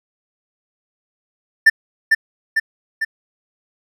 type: tone with echo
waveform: triangle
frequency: 1784 Hz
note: A6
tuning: 23 cents sharp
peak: -3 dBFS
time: 1.66-1.7 s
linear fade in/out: 10 ms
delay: 450 ms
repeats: 3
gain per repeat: -4 dB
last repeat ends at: 3.05 s
effects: none